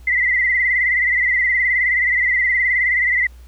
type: tone with vibrato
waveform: sine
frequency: 2004 Hz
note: B6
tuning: 25 cents sharp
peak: -14 dBFS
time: 0.07-3.27 s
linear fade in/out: 5 ms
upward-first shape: sine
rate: 19 Hz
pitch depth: 71 cents each way
effects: added 60 Hz sine -38 dBFS peak until 3.47 s + pink hiss -54 dBFS RMS until 3.47 s